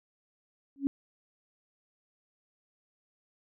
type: tone with exponential growth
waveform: sine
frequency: 277.2 Hz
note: C#4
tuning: in tune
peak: -20 dBFS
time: 0.76-0.87 s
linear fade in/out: 0 ms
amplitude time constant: 23 ms
effects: none